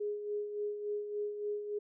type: tone with tremolo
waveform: sine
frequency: 415.3 Hz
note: G#4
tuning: in tune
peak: -32 dBFS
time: 0-1.79 s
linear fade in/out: 10 ms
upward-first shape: sine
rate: 3.5 Hz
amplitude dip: 55%
effects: none